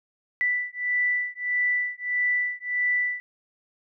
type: beating tone pair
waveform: sine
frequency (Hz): 1975.5 / 1977.1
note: B6 / B6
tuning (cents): 0 / +1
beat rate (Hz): 1.6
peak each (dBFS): -26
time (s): 0.41-3.2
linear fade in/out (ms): 0
effects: none